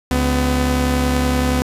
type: tone pair together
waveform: sawtooth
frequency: 70.6 / 251.6 Hz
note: C#2 / B3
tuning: +32 / +32 cents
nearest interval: octave + minor seventh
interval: 2200 cents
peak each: -14 dBFS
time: 0.11-1.62 s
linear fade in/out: 0 ms
effects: resampled to 32000 Hz + 7-bit